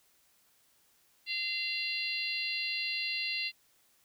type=harmonic tone with a mistuned harmonic; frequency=688 Hz; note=F5; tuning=26 cents flat; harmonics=3 / 4 / 5 / 6 / 7; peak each=-39 / -35 / -44 / -37 / -41 dBFS; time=1.26-3.52 s; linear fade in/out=50 ms; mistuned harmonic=7; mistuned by=-52 cents; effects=white hiss -68 dBFS RMS until 4.04 s